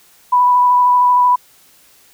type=tone with vibrato; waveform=sine; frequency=987.8 Hz; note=B5; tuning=in tune; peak=-8 dBFS; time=0.32-1.36 s; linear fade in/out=10 ms; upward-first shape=square; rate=13 Hz; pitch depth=10 cents each way; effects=white hiss -49 dBFS RMS until 2.13 s